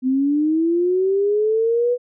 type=linear sweep; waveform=sine; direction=up; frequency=252.7 to 495.3 Hz; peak=-15 dBFS; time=0.02-1.98 s; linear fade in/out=50 ms; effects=none